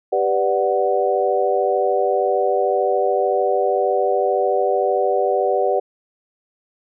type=chord; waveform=sine; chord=G major seventh; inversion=none; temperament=equal; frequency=392 / 493.9 / 587.3 / 740 Hz; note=G4 / B4 / D5 / F#5; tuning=0 / 0 / 0 / 0 cents; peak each=-21 dBFS; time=0.12-5.8 s; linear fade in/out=10 ms; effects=none